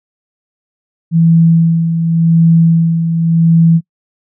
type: tone with tremolo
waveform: sine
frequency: 165.4 Hz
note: E3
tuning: 6 cents sharp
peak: -4 dBFS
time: 1.11-3.81 s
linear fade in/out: 50 ms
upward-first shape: sine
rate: 0.89 Hz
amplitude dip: 55%
effects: noise-tail reverb RT60 0.1 s tail -26 dB re dry